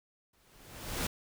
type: noise with exponential growth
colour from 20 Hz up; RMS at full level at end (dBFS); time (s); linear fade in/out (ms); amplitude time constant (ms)
pink; -31; 0.33-1.07; 5; 160
effects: none